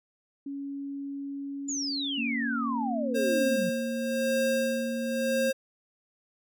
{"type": "tone with pitch glide", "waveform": "sine", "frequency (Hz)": [279.2, 269.4], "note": ["C#4", "C#4"], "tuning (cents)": [13, -49], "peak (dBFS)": -33, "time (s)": [0.46, 3.57], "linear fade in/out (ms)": 5, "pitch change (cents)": -62, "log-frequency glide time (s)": [2.29, 3.23]}
{"type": "exponential sweep", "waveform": "sine", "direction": "down", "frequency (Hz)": [7130, 169.3], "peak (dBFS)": -30, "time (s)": [1.68, 3.7], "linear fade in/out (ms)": 10}
{"type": "tone", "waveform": "sine", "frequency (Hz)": 232.7, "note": "A#3", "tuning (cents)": -3, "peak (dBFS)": -30, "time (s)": [2.17, 5.51], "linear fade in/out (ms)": 20}
{"type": "tone with tremolo", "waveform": "square", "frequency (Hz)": 534, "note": "C5", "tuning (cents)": 35, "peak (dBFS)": -25, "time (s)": [3.14, 5.53], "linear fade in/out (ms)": 20, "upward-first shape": "sine", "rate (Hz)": 0.96, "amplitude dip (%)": 65}
{"effects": []}